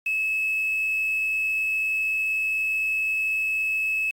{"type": "tone with quantisation", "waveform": "sine", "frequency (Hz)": 2592, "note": "E7", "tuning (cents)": -30, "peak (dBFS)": -22, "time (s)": [0.06, 4.11], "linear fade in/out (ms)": 5, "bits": 7, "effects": ["AAC 48 kbps"]}